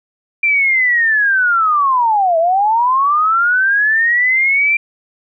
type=linear two-way sweep; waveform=sine; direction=down then up; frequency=2372 to 640 to 2372 Hz; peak=-10 dBFS; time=0.43-4.77 s; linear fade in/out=5 ms; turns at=2.38 s; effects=none